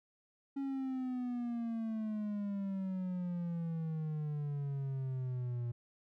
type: exponential sweep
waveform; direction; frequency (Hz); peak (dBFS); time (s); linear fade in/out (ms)
triangle; down; 277.2 to 118.4; -33; 0.56-5.72; 10
effects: none